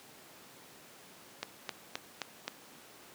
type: click train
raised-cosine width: 0.2 ms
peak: -17 dBFS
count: 5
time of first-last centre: 1.43-2.48 s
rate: 3.81 Hz
effects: pink hiss -54 dBFS RMS until 3.14 s + high-pass 200 Hz 12 dB/octave